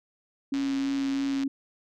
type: tone with vibrato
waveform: sine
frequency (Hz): 274.4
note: C#4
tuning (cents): -17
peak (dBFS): -25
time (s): 0.52-1.48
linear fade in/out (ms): 5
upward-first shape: sine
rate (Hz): 3.1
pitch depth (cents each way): 11
type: click train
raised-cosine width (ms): 0.2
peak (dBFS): -22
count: 111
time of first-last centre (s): 0.54-1.434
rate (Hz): 123
effects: none